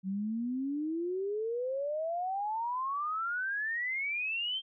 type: exponential sweep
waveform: sine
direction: up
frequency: 185.5 to 3189 Hz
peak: -31 dBFS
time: 0.03-4.62 s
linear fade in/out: 50 ms
effects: none